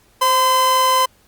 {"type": "tone pair together", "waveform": "45% pulse", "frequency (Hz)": [523.3, 1022.7], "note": ["C5", "C6"], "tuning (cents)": [0, -40], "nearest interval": "octave", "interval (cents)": 1160, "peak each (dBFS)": [-22, -13], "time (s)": [0.21, 1.06], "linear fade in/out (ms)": 10, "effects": ["pink hiss -55 dBFS RMS until 1.27 s", "Opus 48 kbps"]}